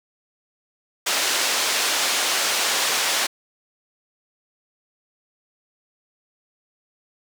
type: band-pass noise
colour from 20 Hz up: white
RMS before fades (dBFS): -22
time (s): 1.06-3.27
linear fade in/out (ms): 10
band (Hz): 420 to 6300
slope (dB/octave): 12
effects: none